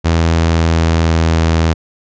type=tone with pitch glide; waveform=sawtooth; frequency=82.6 to 81.51 Hz; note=E2 to E2; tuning=+4 to -19 cents; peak=-6 dBFS; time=0.04-1.74 s; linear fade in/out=20 ms; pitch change=-23 cents; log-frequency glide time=0.23-1.52 s; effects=resampled to 16000 Hz